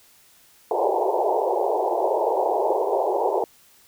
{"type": "band-pass noise", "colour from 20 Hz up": "pink", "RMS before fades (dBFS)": -22, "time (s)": [0.71, 3.44], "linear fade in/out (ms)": 2, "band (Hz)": [360, 950], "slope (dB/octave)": 96, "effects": ["white hiss -55 dBFS RMS until 3.87 s"]}